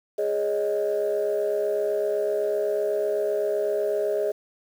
sine chord, Ab suspended fourth, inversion none, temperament equal, 415.3 / 554.4 / 622.3 Hz, Ab4 / Db5 / Eb5, 0 / 0 / 0 cents, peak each -24 / -29 / -25 dBFS, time 0.18-4.32 s, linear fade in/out 10 ms, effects tanh soft clip ceiling -16 dBFS + 8-bit

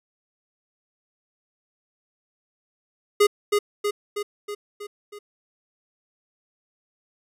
square tone with echo, 412.5 Hz, G#4, 12 cents flat, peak -14 dBFS, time 3.2-3.27 s, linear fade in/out 10 ms, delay 320 ms, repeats 6, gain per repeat -4 dB, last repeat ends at 5.19 s, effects resampled to 32000 Hz

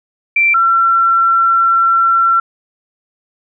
sine tone pair in turn, 2349 / 1354.6 Hz, D7 / E6, 0 / +47 cents, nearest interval minor seventh, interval 953 cents, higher first, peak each -8 dBFS, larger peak neither, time 0.36-0.54 / 0.54-2.4 s, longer second, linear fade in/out 5 ms, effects none

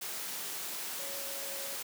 sine tone in noise, 554.4 Hz, C#5, in tune, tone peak -46 dBFS, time 0.99-1.76 s, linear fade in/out 10 ms, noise white, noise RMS -39 dBFS, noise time 0.01-1.83 s, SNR -10 dB, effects high-pass 200 Hz 12 dB/octave

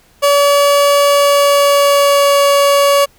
30% pulse tone with pitch glide, 570 to 565.1 Hz, C#5 to C#5, +48 to +33 cents, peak -5 dBFS, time 0.22-3.06 s, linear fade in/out 20 ms, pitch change -15 cents, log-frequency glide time 1.03-2.42 s, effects pink hiss -50 dBFS RMS until 3.18 s

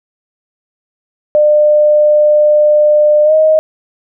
sine tone with pitch glide, 600 to 625.8 Hz, D5 to D#5, +37 to +10 cents, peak -5 dBFS, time 1.35-3.59 s, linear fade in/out 0 ms, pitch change +73 cents, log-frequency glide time 3.24-3.33 s, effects none

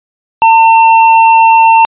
sine tone with hard clipping, 902 Hz, A5, 43 cents sharp, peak -4 dBFS, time 0.42-1.85 s, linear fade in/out 0 ms, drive 12 dB, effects resampled to 8000 Hz

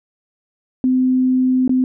sine tone with dropouts, 256.5 Hz, C4, 34 cents flat, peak -12 dBFS, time 0.84-1.84 s, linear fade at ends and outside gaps 1 ms, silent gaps 1.678-1.694 s, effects none

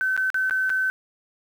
sine tone with dropouts, 1528 Hz, G6, 45 cents flat, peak -20 dBFS, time 0.01-0.9 s, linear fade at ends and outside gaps 0 ms, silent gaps 0.165-0.176 / 0.302-0.344 / 0.497-0.509 / 0.695-0.701 s, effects 8-bit

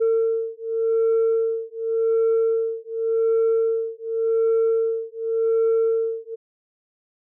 sine beating tone pair, 452.1 / 452.98 Hz, A4 / A#4, +47 / -50 cents, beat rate 0.88 Hz, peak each -20 dBFS, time 0-6.36 s, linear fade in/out 20 ms, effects tanh soft clip ceiling -14 dBFS

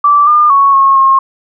sine tone with pitch steps, 1164 / 1206 / 1109 / 1089 / 1076 Hz, D6 / D6 / C#6 / C#6 / C6, -16 / +46 / 0 / -31 / +48 cents, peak -4 dBFS, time 0.04-1.19 s, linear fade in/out 5 ms, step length 230 ms, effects none

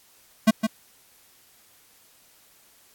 square tone with echo, 220 Hz, A3, in tune, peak -13 dBFS, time 0.47-0.51 s, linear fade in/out 10 ms, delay 160 ms, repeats 1, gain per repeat -7 dB, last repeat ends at 0.67 s, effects white hiss -57 dBFS RMS until 2.94 s + AAC 64 kbps

